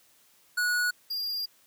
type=tone pair in turn; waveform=square; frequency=1462 / 4805 Hz; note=F#6 / D8; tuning=-21 / +39 cents; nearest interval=octave + major sixth; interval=2060 cents; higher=second; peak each=-25 / -30 dBFS; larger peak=first; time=0.57-0.91 / 1.1-1.46 s; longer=second; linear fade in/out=10 ms; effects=white hiss -62 dBFS RMS until 1.66 s + high-pass 80 Hz 12 dB/octave